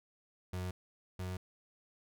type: tone pair in turn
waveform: 35% pulse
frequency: 91.2 / 91.89 Hz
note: F#2 / F#2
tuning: -24 / -11 cents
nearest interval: unison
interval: 13 cents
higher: second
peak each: -35 / -36 dBFS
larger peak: first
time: 0.53-0.71 / 1.19-1.37 s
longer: neither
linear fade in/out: 5 ms
effects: none